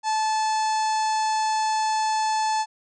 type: harmonic tone with a mistuned harmonic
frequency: 870 Hz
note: A5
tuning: 20 cents flat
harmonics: 1 / 2 / 3 / 4 / 5 / 6 / 7 / 8 / 9 / 10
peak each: -21 / -35 / -39 / -42 / -36 / -39 / -41 / -39 / -46 / -46 dBFS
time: 0.03-2.66 s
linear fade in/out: 50 ms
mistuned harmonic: 7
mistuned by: +56 cents
effects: none